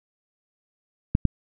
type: clicks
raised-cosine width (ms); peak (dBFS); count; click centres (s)
5; -6; 2; 1.151 / 1.253
effects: none